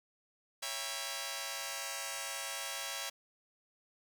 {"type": "chord", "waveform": "5% pulse", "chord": "C# diminished seventh", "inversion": "none", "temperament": "just", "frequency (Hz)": [554.4, 665.2, 798.3, 957.9], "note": ["C#5", "E5", "G5", "Bb5"], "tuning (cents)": [0, 16, 31, 47], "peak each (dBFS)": -32, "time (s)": [0.62, 3.1], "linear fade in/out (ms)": 10, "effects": ["10-bit"]}